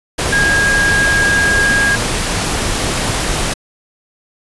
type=tone in noise; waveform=sine; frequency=1632 Hz; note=G#6; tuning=31 cents flat; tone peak=-11 dBFS; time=0.32-1.96 s; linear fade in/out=10 ms; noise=pink; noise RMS=-17 dBFS; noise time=0.18-3.54 s; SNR=+3 dB; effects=resampled to 24000 Hz